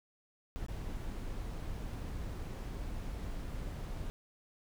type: noise with dropouts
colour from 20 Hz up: brown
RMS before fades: -40 dBFS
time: 0.56-4.1 s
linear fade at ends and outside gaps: 0 ms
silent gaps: 0.664-0.684 / 1.935-1.939 s
effects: none